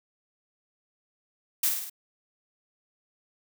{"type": "noise with echo", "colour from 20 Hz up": "blue", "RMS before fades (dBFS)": -24, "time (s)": [1.63, 1.69], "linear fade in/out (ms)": 5, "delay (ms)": 52, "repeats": 4, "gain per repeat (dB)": -4, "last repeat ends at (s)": 1.898, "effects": []}